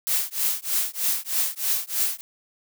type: noise with tremolo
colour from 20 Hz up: blue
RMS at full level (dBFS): -21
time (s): 0.07-2.21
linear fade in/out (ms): 0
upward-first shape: triangle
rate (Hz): 3.2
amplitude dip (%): 100
effects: none